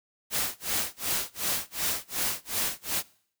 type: noise with tremolo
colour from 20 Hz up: white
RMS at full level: -27 dBFS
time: 0.3-3.03 s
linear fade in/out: 50 ms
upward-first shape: sine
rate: 2.7 Hz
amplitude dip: 100%
effects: noise-tail reverb RT60 0.6 s tail -23 dB re dry